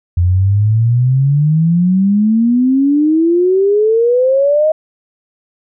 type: exponential sweep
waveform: sine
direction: up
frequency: 85.7 to 633 Hz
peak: -8 dBFS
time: 0.17-4.72 s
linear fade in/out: 5 ms
effects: none